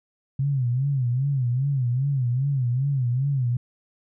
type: tone with vibrato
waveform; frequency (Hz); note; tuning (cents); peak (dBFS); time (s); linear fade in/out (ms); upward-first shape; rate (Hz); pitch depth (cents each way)
sine; 130.81; C3; 0; -20; 0.39-3.57; 5; sine; 2.5; 150
effects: none